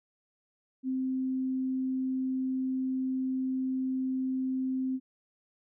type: tone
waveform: sine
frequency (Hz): 260.6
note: C4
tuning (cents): -7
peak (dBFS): -28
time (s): 0.83-5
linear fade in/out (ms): 50
effects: none